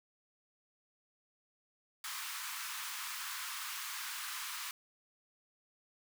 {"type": "high-pass noise", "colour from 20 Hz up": "pink", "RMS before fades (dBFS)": -42, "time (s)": [2.04, 4.71], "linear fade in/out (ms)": 2, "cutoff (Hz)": 1000, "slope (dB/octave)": 48, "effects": []}